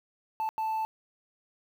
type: tone bursts at uneven times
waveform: sine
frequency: 880 Hz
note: A5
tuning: in tune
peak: -25 dBFS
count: 2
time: 0.4-0.49 / 0.58-0.85 s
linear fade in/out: 0 ms
effects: tanh soft clip ceiling -27 dBFS + 9-bit